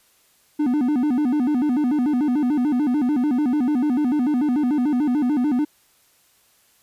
triangle tone with vibrato, 271.7 Hz, C#4, 35 cents flat, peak -15 dBFS, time 0.59-5.65 s, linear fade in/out 10 ms, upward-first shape square, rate 6.8 Hz, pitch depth 170 cents each way, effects white hiss -59 dBFS RMS until 6.82 s + resampled to 32000 Hz

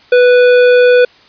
triangle tone with hard clipping, 493.9 Hz, B4, in tune, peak -6 dBFS, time 0.12-1.05 s, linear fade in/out 5 ms, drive 16 dB, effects white hiss -44 dBFS RMS until 1.28 s + resampled to 11025 Hz

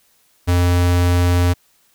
square tone, 88.3 Hz, F2, 20 cents sharp, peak -13 dBFS, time 0.47-1.54 s, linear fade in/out 20 ms, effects white hiss -58 dBFS RMS until 1.94 s

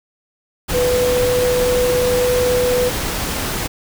sine tone in noise, 496 Hz, B4, 7 cents sharp, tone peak -14 dBFS, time 0.73-2.9 s, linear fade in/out 20 ms, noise pink, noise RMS -22 dBFS, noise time 0.68-3.68 s, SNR +5 dB, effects none

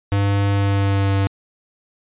square tone with pitch glide, 100 to 98.17 Hz, G2 to G2, +35 to +3 cents, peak -16 dBFS, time 0.12-1.27 s, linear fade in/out 0 ms, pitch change -32 cents, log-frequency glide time 0.51-1.14 s, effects resampled to 8000 Hz

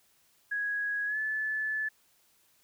sine tone with pitch glide, 1661.2 to 1734.7 Hz, G#6 to A6, 0 to -25 cents, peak -29 dBFS, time 0.51-1.89 s, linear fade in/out 10 ms, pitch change +75 cents, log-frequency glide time 1.06-1.18 s, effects white hiss -67 dBFS RMS until 2.63 s

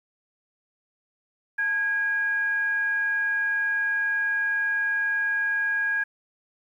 sine tone with frequency modulation, 1642 Hz, G#6, 20 cents flat, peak -22 dBFS, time 1.58-6.04 s, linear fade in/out 10 ms, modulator 753 Hz, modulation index 0.22, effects 10-bit

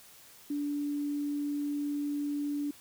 sine tone, 290 Hz, D4, 22 cents flat, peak -30 dBFS, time 0.5-2.71 s, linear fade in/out 5 ms, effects white hiss -55 dBFS RMS until 2.8 s

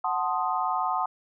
sine chord, F# diminished seventh, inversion none, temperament equal, 740 / 880 / 1046.5 / 1244.5 Hz, F#5 / A5 / C6 / Eb6, 0 / 0 / 0 / 0 cents, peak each -29 / -30 / -30 / -30 dBFS, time 0.04-1.06 s, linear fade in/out 5 ms, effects none

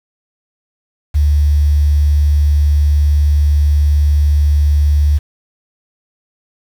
sine tone with quantisation, 73.42 Hz, D2, in tune, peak -8 dBFS, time 1.14-5.19 s, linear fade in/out 20 ms, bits 6, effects none

